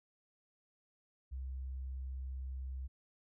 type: tone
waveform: sine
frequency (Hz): 65.41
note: C2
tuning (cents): 0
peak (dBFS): -39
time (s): 1.31-2.88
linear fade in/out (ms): 20
effects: none